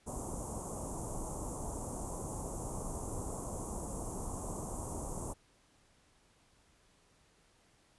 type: band-stop noise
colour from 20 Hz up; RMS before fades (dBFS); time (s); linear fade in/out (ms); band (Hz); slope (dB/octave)
pink; -40; 0.06-5.34; 20; 1100 to 6700; 48
effects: pink hiss -68 dBFS RMS until 7.98 s + resampled to 24000 Hz